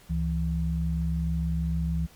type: tone pair together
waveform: sine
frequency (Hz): 69.29 / 164.81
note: C#2 / E3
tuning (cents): 0 / 0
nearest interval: octave + minor third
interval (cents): 1500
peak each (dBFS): -27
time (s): 0.09-2.07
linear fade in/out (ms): 20
effects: pink hiss -55 dBFS RMS until 2.15 s + MP3 96 kbps